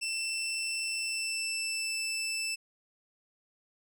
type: tone with pitch glide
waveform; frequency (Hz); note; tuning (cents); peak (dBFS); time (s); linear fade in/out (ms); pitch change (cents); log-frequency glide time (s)
20% pulse; 2676 to 2645; E7 to E7; +25 to +5; -26; 0.01-2.56; 20; -20; 0.85-1.94
effects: none